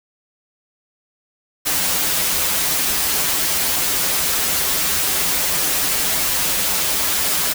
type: noise with comb filter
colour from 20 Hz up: white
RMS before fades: -19 dBFS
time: 1.65-7.54 s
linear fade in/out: 20 ms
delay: 8.6 ms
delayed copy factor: -1
effects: none